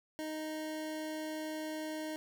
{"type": "tone", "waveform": "25% pulse", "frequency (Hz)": 311.1, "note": "D#4", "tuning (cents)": 0, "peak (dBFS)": -34, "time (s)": [0.19, 2.16], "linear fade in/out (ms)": 0, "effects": []}